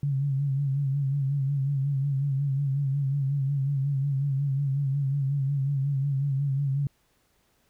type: tone with vibrato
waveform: sine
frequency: 138.59 Hz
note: C#3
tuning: in tune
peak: -23 dBFS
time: 0.03-6.87 s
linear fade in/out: 2 ms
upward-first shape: sine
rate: 5.5 Hz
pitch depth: 62 cents each way
effects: pink hiss -68 dBFS RMS until 7.69 s